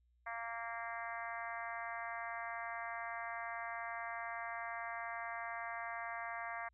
harmonic tone, 231.2 Hz, A#3, 14 cents flat, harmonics 3 / 4 / 5 / 6 / 7 / 8 / 9 / 10, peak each -46 / -49 / -47 / -54 / -48 / -51 / -49 / -61 dBFS, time 0.26-6.69 s, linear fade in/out 10 ms, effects added 60 Hz sine -70 dBFS peak until 6.73 s

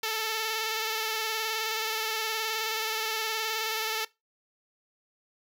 5% pulse tone with vibrato, 441 Hz, A4, 4 cents sharp, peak -17 dBFS, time 0.03-4.05 s, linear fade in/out 5 ms, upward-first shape square, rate 19 Hz, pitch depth 25 cents each way, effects noise-tail reverb RT60 0.2 s tail -20 dB re dry

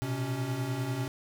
square tone cluster, 118.2 / 128.3 / 278.5 Hz, A#2 / C3 / C#4, +24 / -34 / +8 cents, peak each -38 / -33 / -38 dBFS, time 0.02-1.08 s, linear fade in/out 0 ms, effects 10-bit

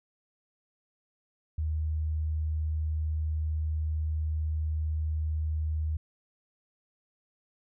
sine tone, 77.78 Hz, D#2, in tune, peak -27 dBFS, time 1.58-5.97 s, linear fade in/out 5 ms, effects none

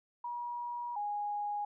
sine tone pair in turn, 960 / 825.7 Hz, B5 / G#5, -49 / -10 cents, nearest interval minor third, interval 261 cents, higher first, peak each -36 / -33 dBFS, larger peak second, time 0.24-0.96 / 0.96-1.65 s, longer first, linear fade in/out 5 ms, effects none

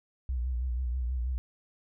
sine tone with vibrato, 62.1 Hz, B1, 10 cents sharp, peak -28 dBFS, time 0.29-1.38 s, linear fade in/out 0 ms, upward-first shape sine, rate 6.2 Hz, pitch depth 82 cents each way, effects none

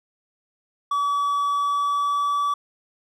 triangle tone with pitch glide, 1143 to 1150.3 Hz, D6 to D6, -47 to -36 cents, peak -18 dBFS, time 0.91-2.54 s, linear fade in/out 5 ms, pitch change +11 cents, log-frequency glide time 1.45-2.43 s, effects none

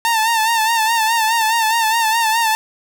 sawtooth tone with vibrato, 900 Hz, A5, 39 cents sharp, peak -10 dBFS, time 0.05-2.55 s, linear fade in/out 0 ms, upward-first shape sine, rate 4.8 Hz, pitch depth 63 cents each way, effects none

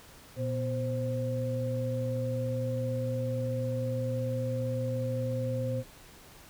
sine tone cluster, 118.7 / 247.6 / 523 Hz, A#2 / B3 / C5, +32 / +5 / -1 cents, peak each -31 / -38 / -33 dBFS, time 0.36-5.84 s, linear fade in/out 50 ms, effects pink hiss -53 dBFS RMS until 6.49 s

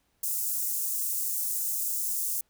white high-pass noise, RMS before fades -30 dBFS, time 0.23-2.41 s, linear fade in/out 5 ms, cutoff 7000 Hz, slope 24 dB/octave, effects pink hiss -72 dBFS RMS until 2.49 s

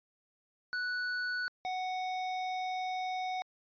square tone pair in turn, 1480 / 741.4 Hz, F#6 / F#5, 0 / +3 cents, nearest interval octave, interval 1197 cents, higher first, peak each -33 / -34 dBFS, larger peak first, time 0.73-1.48 / 1.65-3.42 s, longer second, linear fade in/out 0 ms, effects resampled to 11025 Hz

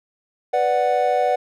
triangle chord, B minor, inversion none, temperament equal, 493.9 / 587.3 / 740 Hz, B4 / D5 / F#5, 0 / 0 / 0 cents, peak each -20 / -20 / -17 dBFS, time 0.53-1.36 s, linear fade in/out 10 ms, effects none

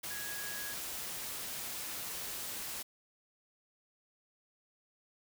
sine tone in noise, 1661.2 Hz, G#6, in tune, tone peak -44 dBFS, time 0.1-0.74 s, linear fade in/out 10 ms, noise white, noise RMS -41 dBFS, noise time 0.03-2.83 s, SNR -6 dB, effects none

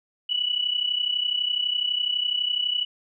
sine tone pair together, 2928 / 2960 Hz, F#7 / F#7, -19 / 0 cents, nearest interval unison, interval 19 cents, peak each -27 / -24 dBFS, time 0.29-2.85 s, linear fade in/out 10 ms, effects none

